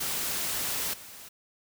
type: noise with level steps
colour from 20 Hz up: white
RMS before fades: -31 / -46 dBFS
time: 0-1.29 s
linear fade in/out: 10 ms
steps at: 0.93 s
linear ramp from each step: 10 ms
effects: none